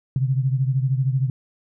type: beating tone pair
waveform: sine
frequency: 129.8 / 142.8 Hz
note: C3 / D3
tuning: -13 / -48 cents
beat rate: 13 Hz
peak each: -19 / -24 dBFS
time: 0.16-1.3 s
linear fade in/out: 2 ms
effects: none

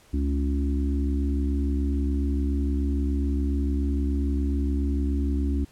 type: harmonic tone with a mistuned harmonic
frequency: 70 Hz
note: C#2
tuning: 18 cents sharp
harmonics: 1 / 3 / 4 / 5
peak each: -23 / -33 / -29 / -37 dBFS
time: 0.13-5.65 s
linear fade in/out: 10 ms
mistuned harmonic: 3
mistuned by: +25 cents
effects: pink hiss -56 dBFS RMS until 5.71 s + low-pass 12000 Hz 12 dB/octave

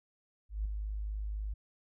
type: tone with ADSR envelope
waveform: sine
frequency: 51.91 Hz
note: G#1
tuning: in tune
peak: -29 dBFS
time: 0.49-1.54 s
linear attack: 160 ms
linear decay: 9 ms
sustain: -5 dB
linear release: 9 ms
effects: none

